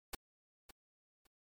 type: noise with echo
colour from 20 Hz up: pink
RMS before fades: -40 dBFS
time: 0.13-0.15 s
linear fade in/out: 5 ms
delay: 560 ms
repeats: 2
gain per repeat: -14 dB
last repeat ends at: 1.27 s
effects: MP3 96 kbps